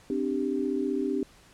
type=chord; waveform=sine; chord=C suspended second; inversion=none; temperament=equal with one note detuned; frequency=261.6 / 297.1 / 392 Hz; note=C4 / D4 / G4; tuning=0 / +20 / 0 cents; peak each=-30 dBFS; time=0.1-1.23 s; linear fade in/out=2 ms; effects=pink hiss -56 dBFS RMS until 1.53 s + low-pass 10000 Hz 12 dB/octave